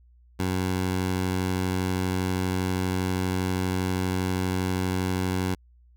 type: tone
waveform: 15% pulse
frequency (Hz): 92.5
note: F#2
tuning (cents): 0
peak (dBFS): -18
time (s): 0.39-5.55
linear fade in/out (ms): 10
effects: added 60 Hz sine -53 dBFS peak until 5.96 s